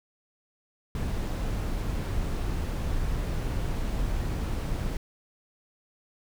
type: noise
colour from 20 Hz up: brown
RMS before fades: -29 dBFS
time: 0.95-4.97 s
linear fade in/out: 2 ms
effects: none